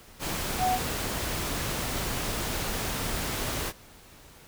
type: tone in noise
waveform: sine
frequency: 740 Hz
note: F#5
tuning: in tune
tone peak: -23 dBFS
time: 0.58-0.79 s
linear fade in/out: 50 ms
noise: pink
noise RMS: -31 dBFS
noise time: 0.19-3.73 s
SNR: +5 dB
effects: pink hiss -52 dBFS RMS until 4.47 s